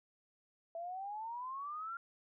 sine exponential sweep, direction up, 660 to 1397 Hz, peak -40 dBFS, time 0.75-1.97 s, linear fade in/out 2 ms, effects none

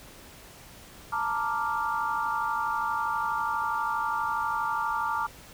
sine chord, Bb major seventh, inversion third, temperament equal, 880 / 932.3 / 1174.7 / 1396.9 Hz, A5 / Bb5 / D6 / F6, 0 / 0 / 0 / 0 cents, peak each -32 / -32 / -30 / -33 dBFS, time 1.12-5.27 s, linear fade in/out 10 ms, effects pink hiss -49 dBFS RMS until 5.53 s

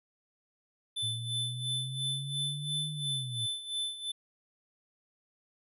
square tone with tremolo, 3520 Hz, A7, in tune, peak -31 dBFS, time 0.96-4.12 s, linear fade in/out 10 ms, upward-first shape sine, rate 2.9 Hz, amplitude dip 75%
sine linear two-way sweep, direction up then down, 112.1 to 152.6 to 112.1 Hz, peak -36 dBFS, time 1.02-3.47 s, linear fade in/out 20 ms, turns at 2.91 s
effects resampled to 32000 Hz

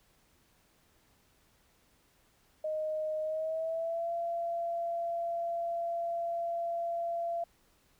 sine tone with pitch glide, 621 to 681.1 Hz, D#5 to F5, -3 to -44 cents, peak -31 dBFS, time 2.64-7.44 s, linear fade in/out 5 ms, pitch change +159 cents, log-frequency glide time 3.22-4.12 s, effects pink hiss -68 dBFS RMS until 7.99 s

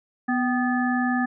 harmonic tone with a mistuned harmonic, 246.9 Hz, B3, in tune, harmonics 1 / 3 / 5 / 7, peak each -22 / -28 / -33 / -28 dBFS, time 0.28-1.26 s, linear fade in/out 10 ms, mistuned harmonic 3, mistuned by +66 cents, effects none

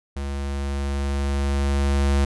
square tone with level ramp, 69.7 Hz, C#2, 10 cents sharp, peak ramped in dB -27 to -17 dBFS, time 0.16-2.25 s, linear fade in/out 5 ms, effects resampled to 24000 Hz

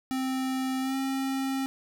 square tone with pitch glide, 261.6 to 267.9 Hz, C4 to C4, 0 to +41 cents, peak -28 dBFS, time 0.11-1.66 s, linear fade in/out 0 ms, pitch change +41 cents, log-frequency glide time 0.8-0.96 s, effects none

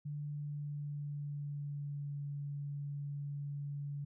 sine tone with pitch glide, 146.83 to 143.23 Hz, D3 to D3, 0 to -43 cents, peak -38 dBFS, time 0.05-4.05 s, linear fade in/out 10 ms, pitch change -43 cents, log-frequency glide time 0.26-2.22 s, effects none

